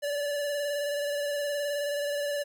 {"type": "tone with vibrato", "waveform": "square", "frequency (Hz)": 578, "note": "D5", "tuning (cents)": -28, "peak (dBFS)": -29, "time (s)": [0.02, 2.44], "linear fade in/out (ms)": 20, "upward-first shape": "square", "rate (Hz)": 19, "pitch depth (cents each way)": 20, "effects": ["11-bit"]}